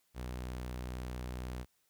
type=tone; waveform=sawtooth; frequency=62.1 Hz; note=B1; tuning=10 cents sharp; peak=-35 dBFS; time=0.14-1.66 s; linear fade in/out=50 ms; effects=white hiss -75 dBFS RMS until 1.89 s